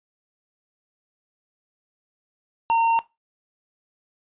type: tone with hard clipping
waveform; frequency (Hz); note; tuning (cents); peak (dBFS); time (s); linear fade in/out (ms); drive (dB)
triangle; 916; A#5; -31; -18; 2.7-2.99; 0; 9
effects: noise-tail reverb RT60 0.2 s tail -18 dB re dry + resampled to 8000 Hz